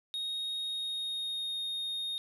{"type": "tone with pitch glide", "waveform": "triangle", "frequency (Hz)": [3737, 3703], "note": ["A#7", "A#7"], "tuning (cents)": [4, -12], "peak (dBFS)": -32, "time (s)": [0.14, 2.18], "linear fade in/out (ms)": 0, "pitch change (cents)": -16, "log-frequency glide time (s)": [0.58, 1.61], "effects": []}